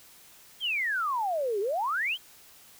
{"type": "exponential two-way sweep", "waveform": "sine", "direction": "down then up", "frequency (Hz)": [3321, 383.3, 3321], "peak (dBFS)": -26, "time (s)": [0.6, 2.18], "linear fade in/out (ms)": 50, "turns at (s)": 1.6, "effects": ["white hiss -54 dBFS RMS until 2.79 s"]}